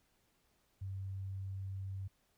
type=tone; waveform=sine; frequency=96.4 Hz; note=G2; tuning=28 cents flat; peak=-39 dBFS; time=0.81-2.08 s; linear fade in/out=10 ms; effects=pink hiss -75 dBFS RMS until 2.37 s